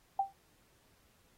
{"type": "tone with exponential decay", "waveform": "sine", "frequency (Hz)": 784, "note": "G5", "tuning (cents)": 0, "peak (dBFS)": -24, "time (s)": [0.19, 0.33], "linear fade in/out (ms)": 5, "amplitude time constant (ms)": 30, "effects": ["pink hiss -69 dBFS RMS until 1.37 s", "AAC 48 kbps"]}